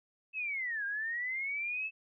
sine linear two-way sweep, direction down then up, 2637 to 1594 to 2637 Hz, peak -33 dBFS, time 0.33-1.91 s, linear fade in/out 50 ms, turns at 0.85 s, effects none

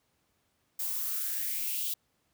violet noise with high-pass filter sweep, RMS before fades -33 dBFS, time 0.79-1.94 s, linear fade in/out 5 ms, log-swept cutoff 830 to 3400 Hz, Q 4, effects pink hiss -74 dBFS RMS until 2.33 s + high-pass 60 Hz 12 dB/octave

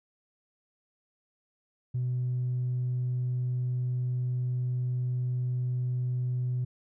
triangle tone with tanh clipping, 125 Hz, B2, 21 cents sharp, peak -27 dBFS, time 1.94-6.65 s, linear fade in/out 10 ms, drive 5 dB, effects none

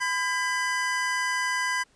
square tone cluster, 1008 / 1610 / 1998 Hz, B5 / G6 / B6, +35 / +46 / +20 cents, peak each -30 dBFS, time 0-1.84 s, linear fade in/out 20 ms, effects pink hiss -63 dBFS RMS until 1.95 s + resampled to 22050 Hz

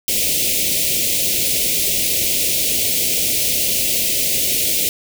white band-stop noise, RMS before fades -18 dBFS, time 0.08-4.89 s, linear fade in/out 0 ms, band 630 to 2200 Hz, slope 48 dB/octave, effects none

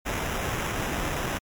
pink noise with sample-and-hold, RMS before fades -29 dBFS, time 0.05-1.39 s, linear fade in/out 20 ms, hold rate 4410 Hz, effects MP3 96 kbps

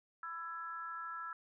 harmonic tone, 333.5 Hz, E4, 20 cents sharp, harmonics 3 / 4 / 5, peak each -51 / -42 / -48 dBFS, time 0.23-1.33 s, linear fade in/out 2 ms, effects none

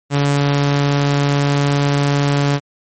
sawtooth tone, 142.4 Hz, C#3, 47 cents sharp, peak -9 dBFS, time 0.1-2.6 s, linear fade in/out 50 ms, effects MP3 32 kbps

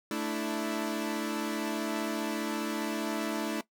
sawtooth chord, A suspended fourth, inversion none, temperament equal with one note detuned, 220 / 294.5 / 329.6 Hz, A3 / D4 / E4, 0 / +5 / 0 cents, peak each -31 dBFS, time 0.11-3.61 s, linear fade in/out 2 ms, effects noise-tail reverb RT60 0.1 s tail -17 dB re dry

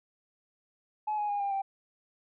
sine tone with pitch steps, 851 / 833.5 / 816.3 / 799.5 / 783.1 Hz, G#5 / G#5 / G#5 / G5 / G5, +42 / +6 / -30 / +34 / -2 cents, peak -27 dBFS, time 1.07-1.62 s, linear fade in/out 10 ms, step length 110 ms, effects tanh soft clip ceiling -25 dBFS

